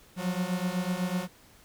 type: beating tone pair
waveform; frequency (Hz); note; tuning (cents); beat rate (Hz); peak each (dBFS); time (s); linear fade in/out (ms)
45% pulse; 177.3 / 185.3; F3 / F#3; +26 / +3; 8; -31; 0.16-1.28; 50
effects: pink hiss -57 dBFS RMS until 1.64 s